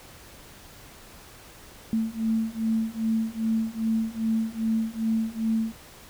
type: beating tone pair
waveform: sine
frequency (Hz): 221.8 / 224.3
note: A3 / A3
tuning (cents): +14 / +34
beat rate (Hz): 2.5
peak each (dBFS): -27 / -26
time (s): 1.93-5.72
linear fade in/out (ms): 0
effects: pink hiss -48 dBFS RMS until 6.09 s